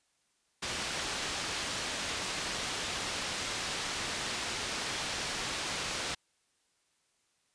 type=low-pass noise; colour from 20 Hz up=white; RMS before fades=-36 dBFS; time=0.62-6.15 s; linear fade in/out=10 ms; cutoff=5100 Hz; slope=12 dB/octave; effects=white hiss -74 dBFS RMS until 7.54 s + resampled to 22050 Hz